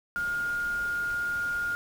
sine tone in noise, 1418 Hz, F6, 26 cents sharp, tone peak -27 dBFS, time 0.16-1.75 s, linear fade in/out 0 ms, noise pink, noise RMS -45 dBFS, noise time 0.16-1.75 s, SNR +15 dB, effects none

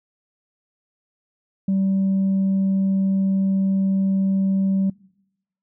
sine tone, 193.1 Hz, G3, 26 cents flat, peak -15 dBFS, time 1.68-4.9 s, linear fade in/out 5 ms, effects noise-tail reverb RT60 0.9 s tail -26 dB re dry + tanh soft clip ceiling -15 dBFS

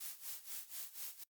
blue noise with tremolo, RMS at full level -44 dBFS, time 0-1.24 s, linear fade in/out 10 ms, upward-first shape sine, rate 4.1 Hz, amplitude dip 85%, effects noise-tail reverb RT60 0.1 s tail -22 dB re dry + Opus 48 kbps

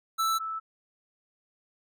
square / sine tone pair in turn, 1321 / 1313.4 Hz, E6 / E6, +3 / -7 cents, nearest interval unison, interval 10 cents, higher first, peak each -25 / -31 dBFS, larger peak first, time 0.18-0.39 / 0.39-0.6 s, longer neither, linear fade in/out 20 ms, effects none

